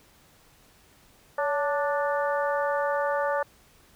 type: harmonic tone with a mistuned harmonic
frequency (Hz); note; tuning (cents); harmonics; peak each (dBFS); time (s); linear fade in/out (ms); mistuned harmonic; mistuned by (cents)
293.7; D4; 0; 2 / 3 / 4 / 5 / 6; -26 / -30 / -32 / -34 / -36; 1.38-3.43; 5; 2; -60
effects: pink hiss -58 dBFS RMS until 3.95 s